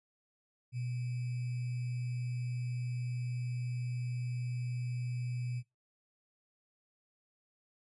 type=tone with sample-and-hold; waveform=sine; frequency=123.2 Hz; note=B2; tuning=4 cents flat; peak=-34 dBFS; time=0.72-5.63 s; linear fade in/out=50 ms; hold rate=2450 Hz; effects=noise-tail reverb RT60 0.2 s tail -20 dB re dry + resampled to 24000 Hz